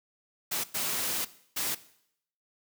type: noise bursts at uneven times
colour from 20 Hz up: white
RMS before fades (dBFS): -31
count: 3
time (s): 0.51-0.64 / 0.74-1.25 / 1.56-1.75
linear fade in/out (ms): 10
effects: noise-tail reverb RT60 0.7 s tail -17 dB re dry + high-pass 100 Hz 12 dB/octave